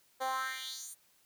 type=tone with high-pass filter sweep; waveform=10% pulse; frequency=261.6 Hz; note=C4; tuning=in tune; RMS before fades=-38 dBFS; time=0.2-0.95 s; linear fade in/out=20 ms; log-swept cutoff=580 to 10000 Hz; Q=3.1; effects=white hiss -68 dBFS RMS until 1.25 s